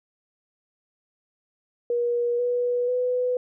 sine tone with pitch steps, 478.6 / 488.4 / 498.3 Hz, A#4 / B4 / B4, +46 / -19 / +15 cents, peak -21 dBFS, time 1.9-3.37 s, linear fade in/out 2 ms, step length 490 ms, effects none

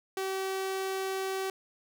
sawtooth tone, 383 Hz, G4, 40 cents flat, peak -27 dBFS, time 0.17-1.5 s, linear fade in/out 2 ms, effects none

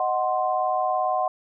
sine chord, C diminished, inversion first, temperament equal, 622.3 / 740 / 1046.5 Hz, Eb5 / Gb5 / C6, 0 / 0 / 0 cents, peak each -27 / -23 / -27 dBFS, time 0-1.28 s, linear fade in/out 2 ms, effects none

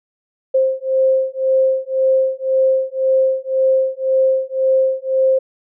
sine beating tone pair, 526 / 527.9 Hz, C5 / C5, +9 / +15 cents, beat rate 1.9 Hz, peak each -16 dBFS, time 0.54-5.39 s, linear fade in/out 10 ms, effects none

